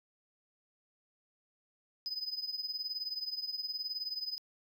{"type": "tone with tremolo", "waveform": "triangle", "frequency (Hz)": 5010, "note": "D#8", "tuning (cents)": 11, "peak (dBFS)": -30, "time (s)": [2.06, 4.38], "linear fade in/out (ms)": 0, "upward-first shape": "triangle", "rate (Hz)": 19, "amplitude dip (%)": 90, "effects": ["tanh soft clip ceiling -29 dBFS"]}